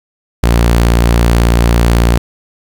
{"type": "tone", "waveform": "sawtooth", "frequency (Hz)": 58.2, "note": "A#1", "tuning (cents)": -2, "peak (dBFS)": -3, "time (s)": [0.43, 2.18], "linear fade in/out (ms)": 5, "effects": ["7-bit"]}